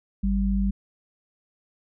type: tone pair together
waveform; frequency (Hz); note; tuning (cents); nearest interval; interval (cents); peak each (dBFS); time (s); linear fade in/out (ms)
sine; 51.15 / 196; G#1 / G3; -26 / 0; octave + major seventh; 2326; -23; 0.23-0.71; 10
effects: none